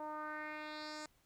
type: tone with low-pass filter sweep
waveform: 10% pulse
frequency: 304.8 Hz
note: D#4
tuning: 36 cents flat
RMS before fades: -45 dBFS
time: 0-1.06 s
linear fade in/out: 2 ms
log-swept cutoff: 820 to 7200 Hz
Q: 2.8
effects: pink hiss -73 dBFS RMS until 1.25 s